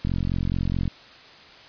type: click train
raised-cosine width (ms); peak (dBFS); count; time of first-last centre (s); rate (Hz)
5; -13; 38; 0.05-0.878; 44.7
effects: white hiss -47 dBFS RMS until 1.68 s + resampled to 11025 Hz